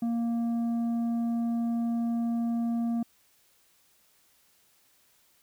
sine tone with tanh clipping, 233.1 Hz, A#3, in tune, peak -27 dBFS, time 0.02-3.03 s, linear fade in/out 5 ms, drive 6 dB, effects white hiss -65 dBFS RMS until 5.42 s

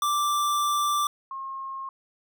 square / sine tone pair in turn, 1174.7 / 1074.8 Hz, D6 / C6, 0 / +46 cents, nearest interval major second, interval 154 cents, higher first, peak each -23 / -32 dBFS, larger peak first, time 0.02-1.07 / 1.31-1.89 s, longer first, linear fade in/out 2 ms, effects none

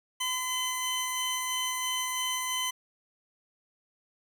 20% pulse tone pair together, 1019 / 3054 Hz, C6 / G7, -46 / -46 cents, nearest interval octave + perfect fifth, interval 1900 cents, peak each -27 dBFS, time 0.2-2.71 s, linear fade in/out 10 ms, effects none

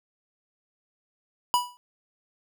square tone with exponential decay, 980 Hz, B5, 14 cents flat, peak -17 dBFS, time 1.54-1.77 s, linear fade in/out 0 ms, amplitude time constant 49 ms, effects none

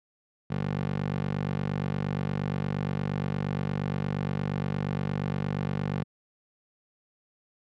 15% pulse tone with high-pass filter, 48.55 Hz, G1, 16 cents flat, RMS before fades -30 dBFS, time 0.5-6.04 s, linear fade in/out 10 ms, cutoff 150 Hz, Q 1.6, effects low-pass 3000 Hz 12 dB/octave

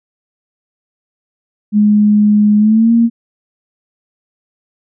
sine tone with pitch glide, 209.1 to 232 Hz, G#3 to A#3, +12 to -8 cents, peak -6 dBFS, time 1.72-3.1 s, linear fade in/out 50 ms, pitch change +180 cents, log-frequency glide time 2.58-2.92 s, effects none

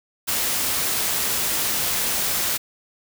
white noise, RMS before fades -23 dBFS, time 0.27-2.58 s, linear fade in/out 20 ms, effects none

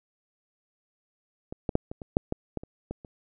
clicks, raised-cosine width 2 ms, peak -22 / -14 / -8 / -22 / -25 / -7 / -14 / -17 / -27 / -20 / -30 dBFS, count 11, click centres 1.525 / 1.692 / 1.754 / 1.915 / 2.018 / 2.169 / 2.324 / 2.573 / 2.635 / 2.91 / 3.048 s, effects none

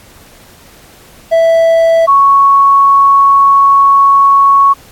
triangle / sine tone pair in turn, 659.3 / 1108.8 Hz, E5 / C#6, 0 / 0 cents, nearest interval major sixth, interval 900 cents, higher second, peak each -3 dBFS, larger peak neither, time 1.31-2.07 / 2.07-4.74 s, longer second, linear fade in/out 20 ms, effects pink hiss -40 dBFS RMS until 4.91 s + AAC 64 kbps

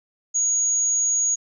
sine tone, 6690 Hz, G#8, 12 cents sharp, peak -18 dBFS, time 0.34-1.36 s, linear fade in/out 20 ms, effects none

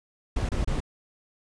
brown noise bursts, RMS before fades -26 dBFS, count 3, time 0.36-0.804 s, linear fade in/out 5 ms, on 130 ms, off 27 ms, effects resampled to 22050 Hz

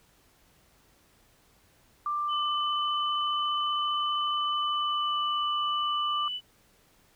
sine tone, 1183 Hz, D6, 12 cents sharp, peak -27 dBFS, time 2.06-6.28 s, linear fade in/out 2 ms
sine tone with pitch glide, 3016 to 2981 Hz, F#7 to F#7, +32 to +12 cents, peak -31 dBFS, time 2.28-6.41 s, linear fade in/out 50 ms, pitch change -20 cents, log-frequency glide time 4.24-5.23 s
effects pink hiss -63 dBFS RMS until 7.15 s

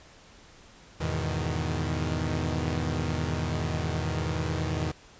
sawtooth chord, E major seventh, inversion none, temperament equal, 82.41 / 103.83 / 123.47 / 155.56 Hz, E2 / G#2 / B2 / D#3, 0 / 0 / 0 / 0 cents, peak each -27 / -32 / -30 / -28 dBFS, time 1-4.92 s, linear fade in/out 10 ms, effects pink hiss -53 dBFS RMS until 5.19 s + resampled to 16000 Hz

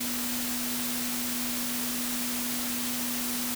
sine tone in noise, 243.9 Hz, B3, 21 cents flat, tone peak -34 dBFS, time 0-3.55 s, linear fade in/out 10 ms, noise white, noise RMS -32 dBFS, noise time 0-3.55 s, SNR -5 dB, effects none

